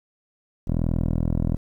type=tone with low-pass filter; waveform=10% pulse; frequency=41.2 Hz; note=E1; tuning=in tune; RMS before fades=-23 dBFS; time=0.67-1.57 s; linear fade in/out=10 ms; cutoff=430 Hz; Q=0.63; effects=9-bit